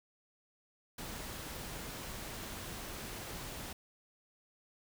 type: noise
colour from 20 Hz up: pink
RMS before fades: -44 dBFS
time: 0.98-3.73 s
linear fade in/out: 5 ms
effects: none